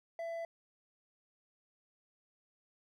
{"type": "tone with hard clipping", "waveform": "sine", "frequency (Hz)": 668, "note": "E5", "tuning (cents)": 23, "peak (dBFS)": -39, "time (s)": [0.19, 0.45], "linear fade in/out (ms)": 2, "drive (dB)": 5, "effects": []}